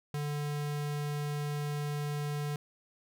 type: tone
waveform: square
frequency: 146.83 Hz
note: D3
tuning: in tune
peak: -33 dBFS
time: 0.14-2.56 s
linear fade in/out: 2 ms
effects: none